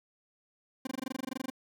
40% pulse tone bursts, 261.6 Hz, C4, in tune, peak -32 dBFS, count 16, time 0.85-1.501 s, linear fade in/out 5 ms, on 21 ms, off 21 ms, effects none

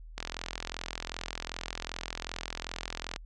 click train, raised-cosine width 0.2 ms, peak -17 dBFS, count 128, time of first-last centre 0.18-3.161 s, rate 42.6 Hz, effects added 40 Hz sine -44 dBFS peak until 3.25 s + resampled to 24000 Hz

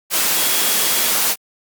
sine tone in noise, 3322 Hz, G#7, in tune, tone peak -28 dBFS, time 0.33-1.12 s, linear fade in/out 50 ms, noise white, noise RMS -17 dBFS, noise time 0.1-1.36 s, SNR -14 dB, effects high-pass 200 Hz 12 dB/octave + Opus 48 kbps

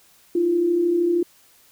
sine tone pair together, 313.1 / 346.1 Hz, D#4 / F4, +11 / -16 cents, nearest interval major second, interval 173 cents, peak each -27 / -17 dBFS, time 0.35-1.23 s, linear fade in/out 5 ms, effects white hiss -55 dBFS RMS until 1.71 s

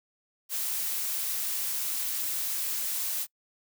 blue noise, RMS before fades -31 dBFS, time 0.49-3.27 s, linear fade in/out 50 ms, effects noise-tail reverb RT60 0.1 s tail -25 dB re dry

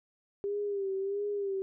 sine tone with vibrato, 398 Hz, G4, 26 cents sharp, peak -30 dBFS, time 0.44-1.62 s, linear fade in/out 0 ms, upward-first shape sine, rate 1.5 Hz, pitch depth 59 cents each way, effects none

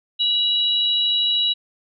sine tone pair together, 2919 / 3892 Hz, F#7 / B7, -24 / -26 cents, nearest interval perfect fourth, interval 498 cents, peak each -22 / -18 dBFS, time 0.19-1.54 s, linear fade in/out 20 ms, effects none

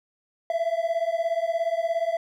triangle beating tone pair, 659.3 / 676.3 Hz, E5 / E5, 0 / +44 cents, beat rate 17 Hz, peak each -24 dBFS, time 0.5-2.17 s, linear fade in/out 2 ms, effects none

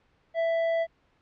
sine tone with tanh clipping, 662 Hz, E5, 7 cents sharp, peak -25 dBFS, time 0.34-0.87 s, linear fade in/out 50 ms, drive 10 dB, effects pink hiss -67 dBFS RMS until 1.21 s + low-pass 3000 Hz 12 dB/octave

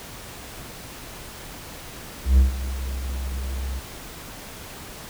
triangle tone with ADSR envelope, 65.41 Hz, C2, in tune, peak -8 dBFS, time 2.24-3.81 s, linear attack 140 ms, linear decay 130 ms, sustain -16 dB, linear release 31 ms, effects pink hiss -39 dBFS RMS until 5.09 s

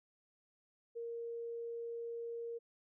sine tone, 466.2 Hz, A#4, in tune, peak -40 dBFS, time 0.95-2.59 s, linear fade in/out 20 ms, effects none

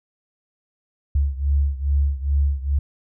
sine beating tone pair, 69.7 / 72.1 Hz, C#2 / D2, +10 / -31 cents, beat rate 2.4 Hz, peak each -19 / -22 dBFS, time 1.15-2.79 s, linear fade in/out 5 ms, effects none

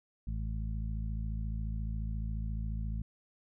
harmonic tone, 54.3 Hz, A1, 22 cents flat, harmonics 1 / 2 / 3 / 4, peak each -34 / -40 / -44 / -46 dBFS, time 0.27-3.02 s, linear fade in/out 5 ms, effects none

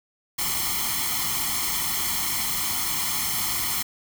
white noise with comb filter, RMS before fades -26 dBFS, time 0.38-3.83 s, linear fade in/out 10 ms, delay 0.94 ms, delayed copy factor +0.8, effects none

